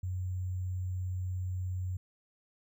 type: tone with sample-and-hold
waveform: sine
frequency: 91.7 Hz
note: F#2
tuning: 15 cents flat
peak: -32 dBFS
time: 0.03-1.97 s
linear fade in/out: 5 ms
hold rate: 7350 Hz
effects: none